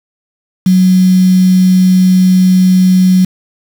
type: tone with quantisation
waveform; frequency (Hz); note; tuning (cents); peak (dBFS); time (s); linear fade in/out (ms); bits
sine; 185; F#3; 0; -4; 0.66-3.25; 5; 4
effects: none